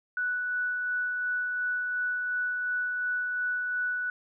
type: tone with tremolo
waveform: sine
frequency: 1480 Hz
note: F#6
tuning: in tune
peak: -26 dBFS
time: 0.17-4.1 s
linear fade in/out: 2 ms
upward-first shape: sine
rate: 2.8 Hz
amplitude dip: 25%
effects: none